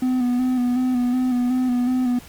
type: tone with vibrato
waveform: triangle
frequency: 250 Hz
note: B3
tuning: 21 cents sharp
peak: -15 dBFS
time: 0.02-2.19 s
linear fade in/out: 5 ms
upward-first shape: square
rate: 2.7 Hz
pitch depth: 31 cents each way
effects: pink hiss -44 dBFS RMS until 2.28 s + MP3 96 kbps